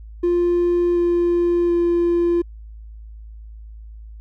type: tone with pitch steps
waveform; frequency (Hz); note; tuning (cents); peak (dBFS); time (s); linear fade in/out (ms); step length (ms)
triangle; 349.2 / 346.8 / 344.4; F4 / F4 / F4; 0 / -12 / -24; -12; 0.23-2.42; 10; 730
effects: tanh soft clip ceiling -10 dBFS + added 54 Hz sine -35 dBFS peak until 4.2 s